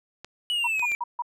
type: clicks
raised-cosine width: 0.2 ms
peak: -22 dBFS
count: 3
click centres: 0.246 / 0.795 / 0.918 s
type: exponential sweep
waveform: triangle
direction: down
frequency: 2962 to 2330 Hz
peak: -22 dBFS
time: 0.5-0.95 s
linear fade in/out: 0 ms
type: tone bursts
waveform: sine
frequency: 960 Hz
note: B5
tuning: 49 cents flat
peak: -25 dBFS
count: 4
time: 0.64-1.222 s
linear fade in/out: 5 ms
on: 33 ms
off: 150 ms
effects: none